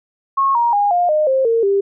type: tone with pitch steps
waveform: sine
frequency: 1090 / 943.4 / 816.6 / 706.8 / 611.7 / 529.5 / 458.3 / 396.7 Hz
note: C#6 / A#5 / G#5 / F5 / D#5 / C5 / A#4 / G4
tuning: -29 / +20 / -29 / +21 / -30 / +21 / -29 / +21 cents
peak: -12 dBFS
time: 0.37-1.81 s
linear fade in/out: 10 ms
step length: 180 ms
effects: none